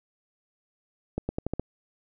accelerating click train, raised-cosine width 2 ms, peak -15 dBFS, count 6, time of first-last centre 1.18-1.596 s, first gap 110 ms, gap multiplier 0.86, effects none

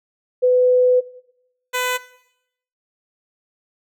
sine / 10% pulse tone pair in turn, 501 / 501 Hz, B4 / B4, +25 / +25 cents, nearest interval unison, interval 0 cents, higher neither, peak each -11 dBFS, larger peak neither, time 0.42-1.01 / 1.73-1.98 s, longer first, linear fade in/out 20 ms, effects noise-tail reverb RT60 0.8 s tail -18 dB re dry

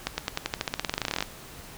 accelerating click train, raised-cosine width 0.2 ms, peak -9 dBFS, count 23, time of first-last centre 0.07-1.225 s, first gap 110 ms, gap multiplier 0.92, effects pink hiss -45 dBFS RMS until 1.77 s

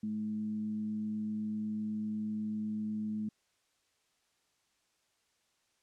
sine tone with frequency modulation, 213.8 Hz, A3, 49 cents flat, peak -33 dBFS, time 0.03-3.29 s, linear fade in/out 5 ms, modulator 108 Hz, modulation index 0.22, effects white hiss -75 dBFS RMS until 5.82 s + low-pass 8000 Hz 12 dB/octave

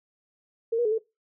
sine tone with pitch steps, 456.5 / 479.2 / 427.1 / 445.2 Hz, A#4 / A#4 / G#4 / A4, -36 / +48 / +48 / +20 cents, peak -21 dBFS, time 0.72-0.984 s, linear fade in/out 10 ms, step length 66 ms, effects noise-tail reverb RT60 0.2 s tail -18 dB re dry

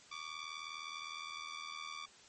15% pulse ring-modulated tone, 1161 Hz, D6, 20 cents flat, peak -34 dBFS, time 0.11-2.06 s, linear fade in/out 10 ms, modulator 39.8 Hz, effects white hiss -60 dBFS RMS until 2.28 s + MP3 32 kbps

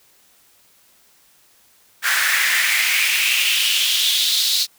pink noise with high-pass filter sweep, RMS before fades -18 dBFS, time 2.02-4.67 s, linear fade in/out 50 ms, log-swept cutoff 1600 to 4200 Hz, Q 4.2, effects white hiss -55 dBFS RMS until 4.78 s

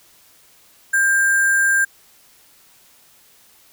sine tone with sample-and-hold, 1594 Hz, G6, 28 cents sharp, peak -13 dBFS, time 0.93-1.85 s, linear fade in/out 10 ms, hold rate 8820 Hz, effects white hiss -52 dBFS RMS until 3.72 s

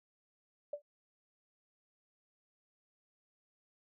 sine tone with exponential decay, 583 Hz, D5, 13 cents flat, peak -33 dBFS, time 0.73-0.82 s, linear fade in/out 5 ms, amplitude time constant 19 ms, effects none

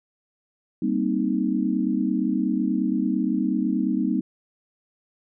sine chord, C minor seventh, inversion second, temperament equal, 196 / 233.1 / 261.6 / 311.1 Hz, G3 / Bb3 / C4 / Eb4, 0 / 0 / 0 / 0 cents, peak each -26 dBFS, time 0.82-4.21 s, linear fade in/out 5 ms, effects none

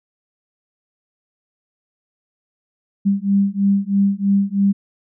sine beating tone pair, 197 / 200.1 Hz, G3 / G3, +9 / +36 cents, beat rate 3.1 Hz, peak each -17 dBFS, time 3.05-4.73 s, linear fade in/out 20 ms, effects none

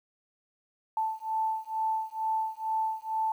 sine beating tone pair, 880 / 882.2 Hz, A5 / A5, 0 / +4 cents, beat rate 2.2 Hz, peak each -31 dBFS, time 0.97-3.32 s, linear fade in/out 2 ms, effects 10-bit

